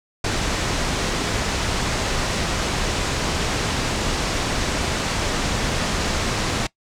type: low-pass noise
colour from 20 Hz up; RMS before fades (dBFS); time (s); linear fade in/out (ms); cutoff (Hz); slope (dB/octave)
pink; -23; 0.24-6.67; 5; 7600; 24
effects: noise-tail reverb RT60 0.1 s tail -21 dB re dry